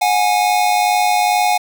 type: tone pair together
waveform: square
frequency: 725.7 / 828 Hz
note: F#5 / G#5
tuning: -34 / -5 cents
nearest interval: major second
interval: 229 cents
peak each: -16 / -16 dBFS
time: 0.01-1.58 s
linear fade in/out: 10 ms
effects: none